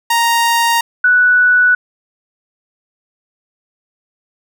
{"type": "tone pair in turn", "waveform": ["sawtooth", "sine"], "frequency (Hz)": [932.3, 1479.9], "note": ["A#5", "F#6"], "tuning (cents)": [0, 0], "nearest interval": "minor sixth", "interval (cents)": 800, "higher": "second", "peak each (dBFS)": -7, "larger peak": "neither", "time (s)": [[0.1, 0.81], [1.04, 1.75]], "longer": "neither", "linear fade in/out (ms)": 5, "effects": []}